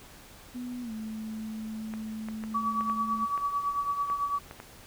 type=tone with pitch glide; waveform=sine; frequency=246.9 to 218.7 Hz; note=B3 to A3; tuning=0 to -10 cents; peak=-34 dBFS; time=0.54-3.26 s; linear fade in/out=20 ms; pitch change=-210 cents; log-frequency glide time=0.82-0.92 s
type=clicks; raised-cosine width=0.5 ms; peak=-26 dBFS; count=9; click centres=1.938 / 2.286 / 2.438 / 2.809 / 2.898 / 3.377 / 4.1 / 4.511 / 4.601 s
type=tone with tremolo; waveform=sine; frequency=1142 Hz; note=D6; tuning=49 cents flat; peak=-24 dBFS; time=2.54-4.39 s; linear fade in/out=10 ms; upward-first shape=triangle; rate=9 Hz; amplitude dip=70%
effects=pink hiss -51 dBFS RMS until 4.86 s